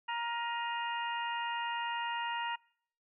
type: harmonic tone with a mistuned harmonic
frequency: 470 Hz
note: A#4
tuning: 14 cents sharp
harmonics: 2 / 3 / 4 / 5 / 6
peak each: -35 / -43 / -41 / -48 / -42 dBFS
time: 0.08-2.56 s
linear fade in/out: 10 ms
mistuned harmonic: 5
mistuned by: +92 cents
effects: noise-tail reverb RT60 0.6 s tail -26 dB re dry